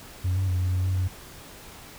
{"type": "tone with pitch steps", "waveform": "sine", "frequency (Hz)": [91.2, 95.2, 90.2, 91, 91.8, 93.2, 92.3], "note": ["F#2", "F#2", "F#2", "F#2", "F#2", "F#2", "F#2"], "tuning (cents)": [-24, 50, -44, -28, -13, 13, -4], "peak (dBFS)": -20, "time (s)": [0.24, 1.08], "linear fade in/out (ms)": 10, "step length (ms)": 120, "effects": ["tanh soft clip ceiling -20 dBFS", "pink hiss -45 dBFS RMS until 1.98 s"]}